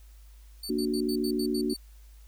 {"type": "tone bursts", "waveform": "sawtooth", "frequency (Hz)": 4500, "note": "C#8", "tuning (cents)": 25, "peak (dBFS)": -33, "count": 8, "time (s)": [0.63, 1.766], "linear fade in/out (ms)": 5, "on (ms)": 72, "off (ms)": 80}
{"type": "chord", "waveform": "sine", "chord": "Bb augmented", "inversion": "none", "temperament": "equal", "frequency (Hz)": [233.1, 293.7, 370], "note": ["Bb3", "D4", "F#4"], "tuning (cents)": [0, 0, 0], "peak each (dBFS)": -30, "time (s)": [0.69, 1.74], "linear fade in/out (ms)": 10}
{"effects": ["added 52 Hz sine -48 dBFS peak until 2.27 s", "white hiss -63 dBFS RMS until 2.27 s"]}